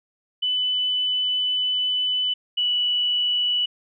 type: tone pair in turn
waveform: sine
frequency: 2998 / 2953 Hz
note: F#7 / F#7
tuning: +22 / -4 cents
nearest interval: unison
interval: 26 cents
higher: first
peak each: -20 / -19 dBFS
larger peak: second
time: 0.42-2.34 / 2.57-3.66 s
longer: first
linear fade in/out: 10 ms
effects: none